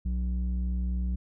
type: tone with low-pass filter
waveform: square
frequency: 61.74 Hz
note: B1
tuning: in tune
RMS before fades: -29 dBFS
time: 0.05-1.16 s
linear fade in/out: 10 ms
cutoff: 140 Hz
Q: 5.3
effects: none